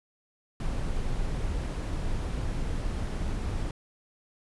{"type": "noise", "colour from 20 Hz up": "brown", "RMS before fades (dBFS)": -30, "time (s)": [0.6, 3.71], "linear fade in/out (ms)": 2, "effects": ["resampled to 24000 Hz"]}